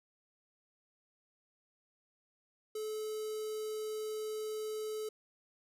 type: tone with notch filter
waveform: square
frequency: 431.4 Hz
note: A4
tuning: 34 cents flat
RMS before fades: -39 dBFS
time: 2.75-5.09 s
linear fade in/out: 5 ms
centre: 1800 Hz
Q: 0.56
effects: resampled to 32000 Hz + 13-bit